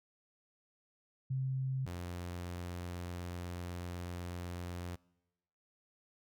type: tone pair in turn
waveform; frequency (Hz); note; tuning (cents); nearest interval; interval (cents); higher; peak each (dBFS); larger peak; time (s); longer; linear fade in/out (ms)
sine / sawtooth; 131.9 / 88.03; C3 / F2; +14 / +14; perfect fifth; 700; first; -32 / -36; first; 1.3-1.86 / 1.86-4.96; second; 10
effects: noise-tail reverb RT60 1.0 s tail -24 dB re dry